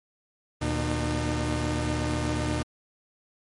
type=tone cluster; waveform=sawtooth; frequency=77 / 119.6 / 303 Hz; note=D#2 / A#2 / D#4; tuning=-17 / +45 / -46 cents; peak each=-26 dBFS; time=0.61-2.63 s; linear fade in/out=10 ms; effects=MP3 48 kbps